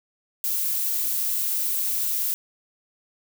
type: noise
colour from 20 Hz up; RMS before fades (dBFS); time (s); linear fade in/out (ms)
violet; -25; 0.44-2.34; 0
effects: none